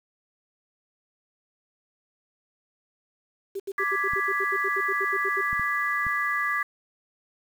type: tone bursts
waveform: sine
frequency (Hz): 392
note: G4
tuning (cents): 0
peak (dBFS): -28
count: 16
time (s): 3.55-5.414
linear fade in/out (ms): 10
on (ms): 49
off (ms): 72
type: chord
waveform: sine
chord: G# diminished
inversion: second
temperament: equal with one note detuned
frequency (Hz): 1174.7 / 1668.9 / 1975.5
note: D6 / G#6 / B6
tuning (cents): 0 / +8 / 0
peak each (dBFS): -28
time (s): 3.78-6.63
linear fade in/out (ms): 5
type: clicks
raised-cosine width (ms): 5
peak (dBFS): -26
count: 4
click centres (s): 4.135 / 5.53 / 5.596 / 6.067
effects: 8-bit